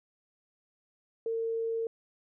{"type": "tone", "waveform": "sine", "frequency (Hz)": 454.6, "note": "A#4", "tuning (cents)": -43, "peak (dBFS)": -29, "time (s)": [1.26, 1.87], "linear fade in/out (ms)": 2, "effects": []}